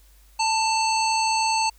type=harmonic tone with a mistuned harmonic; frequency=887 Hz; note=A5; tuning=14 cents sharp; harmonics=1 / 3 / 5 / 7 / 9; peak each=-21 / -28 / -27 / -32 / -34 dBFS; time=0.39-1.7 s; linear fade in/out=10 ms; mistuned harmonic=7; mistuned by=+28 cents; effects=added 50 Hz sine -51 dBFS peak until 1.78 s + white hiss -59 dBFS RMS until 1.78 s